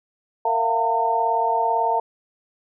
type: tone cluster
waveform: sine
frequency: 460.5 / 674 / 712 / 907 Hz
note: A#4 / E5 / F5 / A#5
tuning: -21 / +38 / +33 / -48 cents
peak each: -27 / -25 / -25 / -20 dBFS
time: 0.45-2 s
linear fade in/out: 5 ms
effects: none